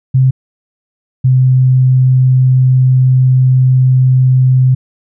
sine tone pair in turn, 130.81 / 129.01 Hz, C3 / C3, 0 / -24 cents, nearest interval unison, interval 24 cents, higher first, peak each -5 dBFS, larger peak neither, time 0.14-0.31 / 1.24-4.75 s, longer second, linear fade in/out 10 ms, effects none

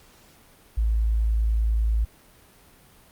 sine tone, 55 Hz, A1, in tune, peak -19 dBFS, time 0.77-2.05 s, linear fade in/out 10 ms, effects pink hiss -54 dBFS RMS until 3.11 s + Opus 48 kbps

